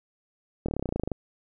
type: slowing click train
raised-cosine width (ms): 2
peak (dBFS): -15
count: 15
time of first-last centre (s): 0.66-1.117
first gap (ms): 25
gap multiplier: 1.04
effects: none